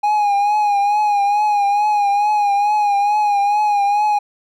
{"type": "tone with vibrato", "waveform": "triangle", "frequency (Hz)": 824, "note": "G#5", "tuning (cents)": -14, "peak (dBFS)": -11, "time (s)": [0.03, 4.19], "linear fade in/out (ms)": 10, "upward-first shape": "triangle", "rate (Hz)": 2.3, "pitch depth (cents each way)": 55, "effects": []}